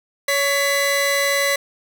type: tone pair together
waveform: sawtooth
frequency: 561.2 / 2000 Hz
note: C#5 / B6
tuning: +21 / +21 cents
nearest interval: octave + minor seventh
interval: 2200 cents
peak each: -16 dBFS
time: 0.28-1.56 s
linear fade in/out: 5 ms
effects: none